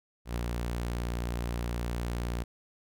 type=tone with ADSR envelope; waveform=sawtooth; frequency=59.2 Hz; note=A#1; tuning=27 cents sharp; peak=-25 dBFS; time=0.25-2.44 s; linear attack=110 ms; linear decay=3 ms; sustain=-2 dB; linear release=14 ms; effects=none